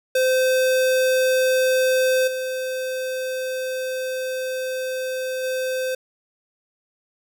square tone with level steps, 516 Hz, C5, 24 cents flat, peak -17 / -25 / -23 dBFS, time 0.15-5.95 s, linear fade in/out 5 ms, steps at 2.27 / 5.43 s, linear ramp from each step 10 ms, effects none

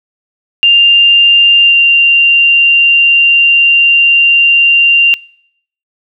sine tone with pitch glide, 2794 to 2778 Hz, F7 to F7, 0 to -10 cents, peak -3 dBFS, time 0.63-5.14 s, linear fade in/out 0 ms, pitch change -10 cents, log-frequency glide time 1.61-1.76 s, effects noise-tail reverb RT60 0.7 s tail -26 dB re dry

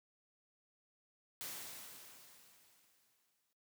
white noise with exponential decay, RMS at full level -44 dBFS, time 1.41-3.53 s, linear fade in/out 0 ms, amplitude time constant 460 ms, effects noise-tail reverb RT60 0.2 s tail -17 dB re dry + high-pass 100 Hz 12 dB/octave

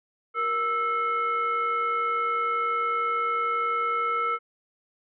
sine tone with frequency modulation, 1318.5 Hz, E6, in tune, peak -23 dBFS, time 0.34-4.39 s, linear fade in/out 50 ms, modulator 848 Hz, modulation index 0.64, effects none

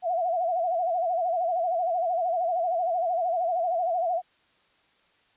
sine tone with vibrato, 697 Hz, F5, 4 cents flat, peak -23 dBFS, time 0.02-4.22 s, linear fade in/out 50 ms, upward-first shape sine, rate 13 Hz, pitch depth 110 cents each way, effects white hiss -64 dBFS RMS until 5.36 s + resampled to 8000 Hz

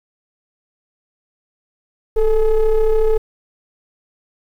triangle ring-modulated tone, 211.1 Hz, G#3, 29 cents sharp, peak -6 dBFS, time 2.16-3.18 s, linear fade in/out 10 ms, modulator 228 Hz, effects 8-bit

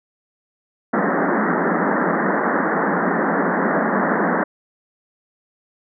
pink band-pass noise, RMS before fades -19 dBFS, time 0.93-4.44 s, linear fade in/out 10 ms, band 170 to 1900 Hz, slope 96 dB/octave, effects none

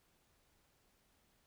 silence, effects pink hiss -74 dBFS RMS until 1.46 s

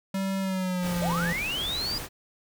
square tone with pitch glide, 193.2 to 171.13 Hz, G3 to F3, -25 to -35 cents, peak -27 dBFS, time 0.14-1.33 s, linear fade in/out 5 ms, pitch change -210 cents, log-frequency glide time 0.4-1.1 s
pink noise, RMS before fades -36 dBFS, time 0.81-2.09 s, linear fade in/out 50 ms
sine linear sweep, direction up, 554.4 to 4924 Hz, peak -28 dBFS, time 1.02-1.98 s, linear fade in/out 2 ms
effects none

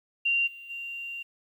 sine tone with level steps, 2770 Hz, F7, 15 cents flat, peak -22 / -42 / -34 dBFS, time 0.25-1.23 s, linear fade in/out 10 ms, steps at 0.46 / 0.69 s, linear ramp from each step 20 ms, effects 10-bit

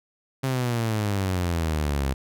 sawtooth exponential sweep, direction down, 135 to 65.7 Hz, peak -19 dBFS, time 0.43-2.14 s, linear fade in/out 10 ms, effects none

